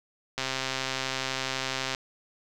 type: click train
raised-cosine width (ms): 0.2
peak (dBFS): -12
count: 208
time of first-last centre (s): 0.38-1.948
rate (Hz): 132
effects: none